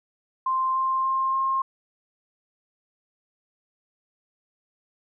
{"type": "tone with pitch steps", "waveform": "sine", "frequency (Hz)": [1046.5, 1053.2, 1059.9, 1066.6], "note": ["C6", "C6", "C6", "C6"], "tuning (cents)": [0, 11, 22, 33], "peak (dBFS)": -21, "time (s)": [0.46, 1.62], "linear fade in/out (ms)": 5, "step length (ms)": 290, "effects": []}